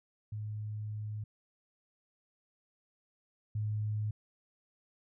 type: tone pair in turn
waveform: sine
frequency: 106.4 / 106.4 Hz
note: G#2 / G#2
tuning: +42 / +42 cents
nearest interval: unison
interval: 0 cents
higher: neither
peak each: -36 / -31 dBFS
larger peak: second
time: 0.32-1.24 / 3.55-4.11 s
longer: first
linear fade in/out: 5 ms
effects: none